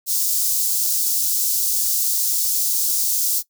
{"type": "high-pass noise", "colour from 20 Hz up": "white", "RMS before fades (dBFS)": -20, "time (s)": [0.06, 3.43], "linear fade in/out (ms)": 50, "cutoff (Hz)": 5000, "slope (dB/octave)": 24, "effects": ["noise-tail reverb RT60 0.1 s tail -19 dB re dry"]}